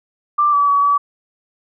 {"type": "tone with pitch steps", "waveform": "sine", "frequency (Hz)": [1181, 1148, 1135, 1145], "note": ["D6", "D6", "C#6", "D6"], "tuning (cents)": [9, -40, 41, -44], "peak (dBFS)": -11, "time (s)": [0.38, 0.98], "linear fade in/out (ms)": 10, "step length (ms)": 150, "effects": []}